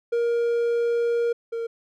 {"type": "tone pair in turn", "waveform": "triangle", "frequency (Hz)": [470.4, 461.3], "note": ["A#4", "A#4"], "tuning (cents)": [16, -18], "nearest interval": "unison", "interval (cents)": 34, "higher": "first", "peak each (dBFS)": [-18, -24], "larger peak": "first", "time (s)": [[0.12, 1.33], [1.52, 1.67]], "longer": "first", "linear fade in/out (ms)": 10, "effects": []}